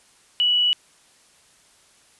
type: tone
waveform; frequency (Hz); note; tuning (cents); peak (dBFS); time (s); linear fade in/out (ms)
sine; 2943; F#7; -10; -16; 0.4-0.73; 0
effects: white hiss -56 dBFS RMS until 2.19 s + resampled to 24000 Hz